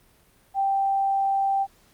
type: tone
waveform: sine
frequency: 784 Hz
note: G5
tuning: in tune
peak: -20 dBFS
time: 0.54-1.67 s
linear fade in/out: 50 ms
effects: pink hiss -59 dBFS RMS until 1.93 s + Opus 32 kbps